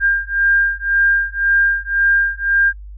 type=beating tone pair; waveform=sine; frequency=1600 / 1601.9 Hz; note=G6 / G6; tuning=+35 / +37 cents; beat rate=1.9 Hz; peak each=-16 dBFS; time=0-2.73 s; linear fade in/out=50 ms; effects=noise-tail reverb RT60 0.1 s tail -24 dB re dry + added 50 Hz sine -31 dBFS peak until 2.97 s